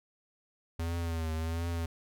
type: tone with vibrato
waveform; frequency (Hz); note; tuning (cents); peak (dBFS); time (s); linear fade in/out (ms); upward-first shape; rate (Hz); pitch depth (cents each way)
square; 82.3; E2; -2; -32; 0.79-1.86; 5; triangle; 1.4; 67
effects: none